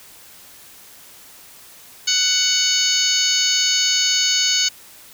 harmonic tone with a mistuned harmonic, 743 Hz, F#5, 7 cents sharp, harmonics 2 / 3 / 4 / 5 / 6 / 7 / 8 / 9, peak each -29 / -27 / -22 / -26 / -20 / -27 / -26 / -22 dBFS, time 2.07-4.69 s, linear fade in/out 10 ms, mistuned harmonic 8, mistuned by +79 cents, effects white hiss -44 dBFS RMS until 5.13 s

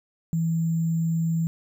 sine tone with sample-and-hold, 164.1 Hz, E3, 8 cents flat, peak -21 dBFS, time 0.33-1.47 s, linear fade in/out 0 ms, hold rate 7350 Hz, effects none

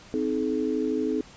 sine tone cluster, 259.9 / 312.5 / 427.9 Hz, C4 / D#4 / A4, -11 / +8 / -48 cents, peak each -28 dBFS, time 0.14-1.21 s, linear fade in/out 0 ms, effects pink hiss -49 dBFS RMS until 1.36 s + resampled to 16000 Hz

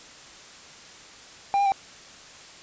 triangle tone with pitch steps, 797 / 804 / 782 Hz, G5 / G5 / G5, +28 / +44 / -4 cents, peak -17 dBFS, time 1.54-1.72 s, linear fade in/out 0 ms, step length 60 ms, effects white hiss -46 dBFS RMS until 2.62 s + resampled to 16000 Hz

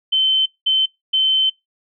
sine tone bursts at uneven times, 3078 Hz, G7, 32 cents flat, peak -13 dBFS, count 3, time 0.12-0.46 / 0.66-0.86 / 1.13-1.5 s, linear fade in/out 10 ms, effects noise-tail reverb RT60 0.2 s tail -25 dB re dry

